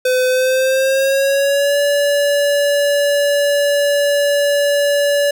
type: tone with pitch glide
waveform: square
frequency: 508 to 573.5 Hz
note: B4 to D5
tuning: +49 to -41 cents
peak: -13 dBFS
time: 0.05-5.31 s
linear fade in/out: 5 ms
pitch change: +210 cents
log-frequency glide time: 0.28-1.79 s
effects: none